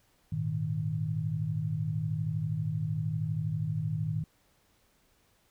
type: chord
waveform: sine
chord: Ab suspended second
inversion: none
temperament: equal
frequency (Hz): 103.83 / 116.54 / 155.56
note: Ab2 / Bb2 / Eb3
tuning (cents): 0 / 0 / 0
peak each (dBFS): -35 / -35 / -31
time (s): 0.32-4.24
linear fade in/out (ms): 5
effects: pink hiss -68 dBFS RMS until 5.5 s